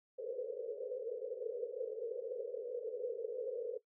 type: band-pass noise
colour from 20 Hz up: white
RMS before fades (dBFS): -41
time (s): 0.18-3.78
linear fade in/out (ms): 10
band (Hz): 440 to 510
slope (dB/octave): 96
effects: noise-tail reverb RT60 0.1 s tail -17 dB re dry